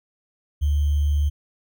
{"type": "tone with sample-and-hold", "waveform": "sine", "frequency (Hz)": 73.2, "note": "D2", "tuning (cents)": -5, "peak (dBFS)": -17, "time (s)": [0.61, 1.3], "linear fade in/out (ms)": 20, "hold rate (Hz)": 3150, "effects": []}